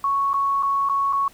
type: tone with dropouts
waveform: sine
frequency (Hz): 1108.7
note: C#6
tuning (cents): 0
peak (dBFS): -18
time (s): 0.04-1.28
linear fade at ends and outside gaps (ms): 2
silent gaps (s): 0.333-0.341 / 0.626-0.631 / 0.889-0.896 / 1.127-1.131
effects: pink hiss -51 dBFS RMS until 1.33 s